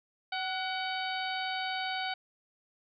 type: harmonic tone with a mistuned harmonic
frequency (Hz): 756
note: F#5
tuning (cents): +37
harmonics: 1 / 2 / 3 / 4 / 5 / 6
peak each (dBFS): -35 / -38 / -40 / -41 / -42 / -43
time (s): 0.32-2.14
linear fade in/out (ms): 5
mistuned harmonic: 2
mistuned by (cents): -44
effects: none